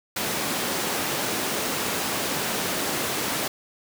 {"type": "high-pass noise", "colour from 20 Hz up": "pink", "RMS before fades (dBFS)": -27, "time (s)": [0.16, 3.48], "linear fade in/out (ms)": 5, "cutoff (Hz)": 210, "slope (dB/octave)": 12, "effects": []}